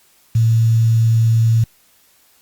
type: tone with quantisation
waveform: sine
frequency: 113.7 Hz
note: A#2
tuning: 43 cents flat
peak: -10 dBFS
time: 0.35-1.64 s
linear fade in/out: 5 ms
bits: 6
effects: white hiss -54 dBFS RMS until 2.41 s + Opus 48 kbps